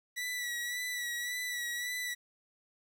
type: tone with vibrato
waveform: sawtooth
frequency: 1952 Hz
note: B6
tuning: 21 cents flat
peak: -31 dBFS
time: 0.16-2.15 s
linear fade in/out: 20 ms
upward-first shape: sine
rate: 1.8 Hz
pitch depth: 35 cents each way
effects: 11-bit